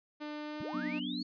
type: tone with pitch glide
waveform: sawtooth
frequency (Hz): 299.6 to 304.5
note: D4 to D#4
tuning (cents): +35 to -37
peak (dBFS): -35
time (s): 0.2-1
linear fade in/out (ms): 20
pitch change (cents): +28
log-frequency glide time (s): 0.44-0.71
type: linear sweep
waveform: sine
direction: up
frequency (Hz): 71.8 to 4474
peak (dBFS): -40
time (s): 0.6-1.23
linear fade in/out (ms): 5
type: chord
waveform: sine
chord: B minor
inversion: second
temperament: equal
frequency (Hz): 185 / 246.9 / 293.7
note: F#3 / B3 / D4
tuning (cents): 0 / 0 / 0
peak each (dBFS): -42 / -38 / -39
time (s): 0.73-1.23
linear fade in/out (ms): 10
effects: resampled to 11025 Hz